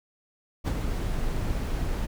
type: noise with ADSR envelope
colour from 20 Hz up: brown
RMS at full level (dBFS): -23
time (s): 0.64-2.07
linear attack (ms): 36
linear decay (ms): 44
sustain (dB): -5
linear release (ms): 22
effects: none